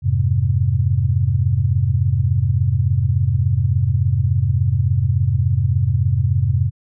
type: chord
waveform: sine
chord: F minor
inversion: none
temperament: equal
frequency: 87.31 / 103.83 / 130.81 Hz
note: F2 / Ab2 / C3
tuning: 0 / 0 / 0 cents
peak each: -19 / -18 / -18 dBFS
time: 0.02-6.71 s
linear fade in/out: 50 ms
effects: none